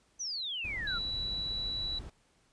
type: exponential sweep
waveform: sine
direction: down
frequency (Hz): 6190 to 1318.5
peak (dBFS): -34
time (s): 0.19-0.99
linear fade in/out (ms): 20
type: noise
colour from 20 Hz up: brown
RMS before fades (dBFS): -43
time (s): 0.64-2.1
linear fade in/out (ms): 5
type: tone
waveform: sine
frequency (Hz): 3936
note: B7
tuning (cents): -7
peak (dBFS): -33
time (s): 0.87-1.99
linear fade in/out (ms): 5
effects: pink hiss -69 dBFS RMS until 2.52 s + resampled to 22050 Hz